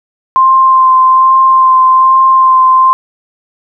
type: tone with vibrato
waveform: sine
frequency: 1046.5 Hz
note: C6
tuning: in tune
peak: -3 dBFS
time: 0.36-2.93 s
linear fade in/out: 0 ms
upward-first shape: sine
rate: 1.2 Hz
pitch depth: 13 cents each way
effects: none